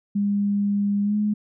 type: tone with pitch glide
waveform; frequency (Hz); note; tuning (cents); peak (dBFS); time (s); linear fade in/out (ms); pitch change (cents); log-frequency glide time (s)
sine; 202.6 to 209.7; G#3 to G#3; -43 to +17; -19; 0.15-1.34; 10; +60; 1.03-1.15
effects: none